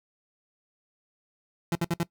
30% pulse tone bursts, 169.4 Hz, E3, 48 cents sharp, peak -21 dBFS, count 4, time 1.72-2.031 s, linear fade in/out 2 ms, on 32 ms, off 61 ms, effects noise-tail reverb RT60 0.1 s tail -20 dB re dry

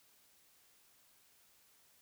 silence, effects white hiss -68 dBFS RMS until 2.01 s

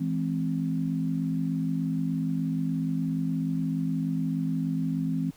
sine chord, E augmented, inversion none, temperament equal with one note detuned, 164.81 / 211.5 / 261.6 Hz, E3 / G#3 / B#3, 0 / +32 / 0 cents, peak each -28 / -34 / -29 dBFS, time 0-5.31 s, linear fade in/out 10 ms, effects pink hiss -57 dBFS RMS until 5.36 s

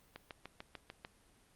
click train, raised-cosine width 0.3 ms, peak -29 dBFS, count 7, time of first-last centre 0.16-1.049 s, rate 6.75 Hz, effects pink hiss -67 dBFS RMS until 1.55 s + Opus 32 kbps

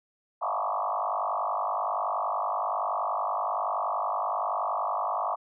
sine tone with frequency modulation, 919 Hz, A#5, 25 cents flat, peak -26 dBFS, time 0.41-5.36 s, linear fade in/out 20 ms, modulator 50.6 Hz, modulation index 5.5, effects none

